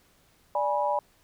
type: chord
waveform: sine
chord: G# diminished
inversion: second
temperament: equal with one note detuned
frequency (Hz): 587.3 / 830.6 / 974.7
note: D5 / G#5 / B5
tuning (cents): 0 / 0 / -23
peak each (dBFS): -28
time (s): 0.55-0.99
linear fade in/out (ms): 2
effects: pink hiss -63 dBFS RMS until 1.23 s